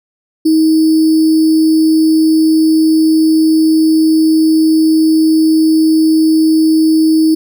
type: tone with sample-and-hold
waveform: sine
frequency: 316.7 Hz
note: D#4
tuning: 31 cents sharp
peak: -6 dBFS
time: 0.45-7.35 s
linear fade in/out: 10 ms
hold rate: 4900 Hz
effects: none